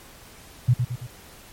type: tone with echo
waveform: sine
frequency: 122.7 Hz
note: B2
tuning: 11 cents flat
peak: -13 dBFS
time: 0.68-0.74 s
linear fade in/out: 10 ms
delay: 110 ms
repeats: 3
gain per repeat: -6 dB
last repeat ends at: 1.07 s
effects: pink hiss -47 dBFS RMS until 1.52 s + MP3 64 kbps